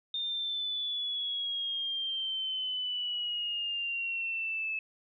sine exponential sweep, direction down, 3636 to 2603 Hz, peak -31 dBFS, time 0.14-4.79 s, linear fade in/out 2 ms, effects none

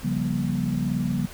sine chord, G half-diminished seventh, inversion second, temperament equal with one note detuned, 138.59 / 174.61 / 196 / 238.7 Hz, Db3 / F3 / G3 / Bb3, 0 / 0 / 0 / +41 cents, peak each -28 dBFS, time 0.03-1.27 s, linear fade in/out 20 ms, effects added 60 Hz sine -43 dBFS peak until 1.33 s + pink hiss -43 dBFS RMS until 1.33 s

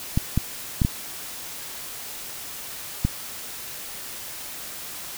clicks, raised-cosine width 5 ms, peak -7 dBFS, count 5, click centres 0.175 / 0.376 / 0.818 / 0.849 / 3.05 s, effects white hiss -36 dBFS RMS until 5.17 s

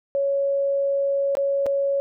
sine tone with dropouts, 556 Hz, C#5, 5 cents sharp, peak -19 dBFS, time 0.15-2 s, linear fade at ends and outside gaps 0 ms, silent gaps 1.352-1.37 / 1.66-1.665 s, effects none

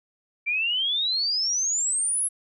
sine exponential sweep, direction up, 2327 to 11000 Hz, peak -22 dBFS, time 0.46-2.29 s, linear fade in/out 20 ms, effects none

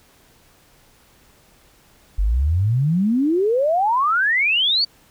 sine exponential sweep, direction up, 45.62 to 4653 Hz, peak -15 dBFS, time 2.18-4.85 s, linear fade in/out 10 ms, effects pink hiss -54 dBFS RMS until 5.1 s

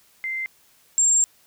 sine tone pair in turn, 2082 / 7419 Hz, C7 / A#8, -9 / -9 cents, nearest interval octave + minor seventh, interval 2200 cents, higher second, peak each -25 / -15 dBFS, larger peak second, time 0.24-0.46 / 0.98-1.24 s, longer second, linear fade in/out 0 ms, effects white hiss -58 dBFS RMS until 1.46 s

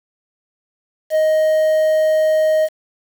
triangle tone with quantisation, 625 Hz, D#5, 8 cents sharp, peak -10 dBFS, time 1.1-2.69 s, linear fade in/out 50 ms, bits 6, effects none

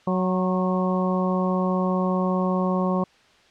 harmonic tone with a mistuned harmonic, 185 Hz, F#3, in tune, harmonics 1 / 2 / 3 / 4 / 5 / 6, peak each -22 / -29 / -28 / -33 / -33 / -30 dBFS, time 0.07-3.04 s, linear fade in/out 5 ms, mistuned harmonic 6, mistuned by -31 cents, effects white hiss -56 dBFS RMS until 3.5 s + low-pass 4000 Hz 12 dB/octave

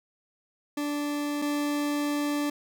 40% pulse tone pair in turn, 292 / 292 Hz, D4 / D4, -10 / -10 cents, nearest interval unison, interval 0 cents, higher neither, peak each -27 / -25 dBFS, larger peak second, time 0.77-1.42 / 1.42-2.5 s, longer second, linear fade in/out 5 ms, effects none

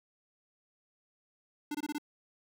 square tone bursts, 296 Hz, D4, 14 cents sharp, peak -34 dBFS, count 5, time 1.71-1.983 s, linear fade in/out 5 ms, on 37 ms, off 22 ms, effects none

